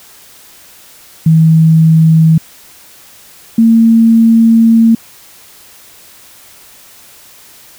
sine tone pair in turn, 160.7 / 227.3 Hz, E3 / A#3, -44 / -43 cents, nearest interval tritone, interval 601 cents, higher second, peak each -3 dBFS, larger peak neither, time 1.26-2.38 / 3.58-4.95 s, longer second, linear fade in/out 5 ms, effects white hiss -39 dBFS RMS until 7.78 s

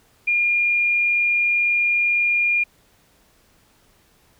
sine tone, 2414 Hz, D7, 47 cents sharp, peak -16 dBFS, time 0.27-2.64 s, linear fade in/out 10 ms, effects pink hiss -58 dBFS RMS until 4.39 s

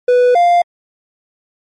triangle tone pair in turn, 493.9 / 698.5 Hz, B4 / F5, 0 / 0 cents, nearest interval tritone, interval 600 cents, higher second, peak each -5 dBFS, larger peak neither, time 0.08-0.35 / 0.35-0.62 s, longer neither, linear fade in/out 5 ms, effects MP3 48 kbps

